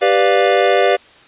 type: chord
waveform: square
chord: G dominant seventh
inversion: none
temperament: equal with one note detuned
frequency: 392 / 493.9 / 587.3 / 702.5 Hz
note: G4 / B4 / D5 / F5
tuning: 0 / 0 / 0 / +10 cents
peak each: -17 dBFS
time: 0.01-0.97 s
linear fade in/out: 20 ms
effects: white hiss -45 dBFS RMS until 1.27 s + resampled to 8000 Hz